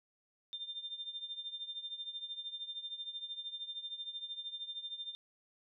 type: tone with tremolo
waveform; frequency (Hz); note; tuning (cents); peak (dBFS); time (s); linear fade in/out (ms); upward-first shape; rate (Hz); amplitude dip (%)
sine; 3600; A7; +39; -37; 0.53-5.15; 0; triangle; 13; 85
effects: none